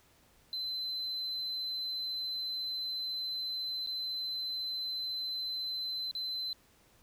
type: tone with dropouts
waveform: sine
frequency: 4057 Hz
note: B7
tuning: 46 cents sharp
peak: -32 dBFS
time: 0.53-6.53 s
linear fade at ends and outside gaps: 1 ms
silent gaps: 3.863-3.872 / 6.112-6.151 s
effects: tanh soft clip ceiling -32 dBFS + pink hiss -65 dBFS RMS until 7.02 s